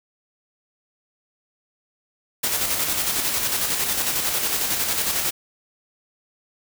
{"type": "noise with tremolo", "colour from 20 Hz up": "white", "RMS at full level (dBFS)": -22, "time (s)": [2.43, 5.31], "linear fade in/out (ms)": 10, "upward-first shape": "square", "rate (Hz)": 11, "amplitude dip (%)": 35, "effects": []}